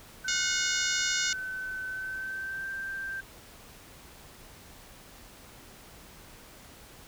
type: tone with pitch glide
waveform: sine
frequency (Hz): 1521 to 1571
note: F#6 to G6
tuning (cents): +47 to +3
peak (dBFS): -33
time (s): 0.24-3.21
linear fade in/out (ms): 10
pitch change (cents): +56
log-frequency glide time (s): 1.9-2.69
type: harmonic tone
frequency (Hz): 724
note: F#5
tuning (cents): -38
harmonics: 2 / 3 / 4 / 5 / 6 / 7 / 8 / 9 / 10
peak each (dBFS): -36 / -36 / -36 / -36 / -36 / -36 / -36 / -36 / -36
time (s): 0.28-1.33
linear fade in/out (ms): 2
effects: pink hiss -51 dBFS RMS until 7.07 s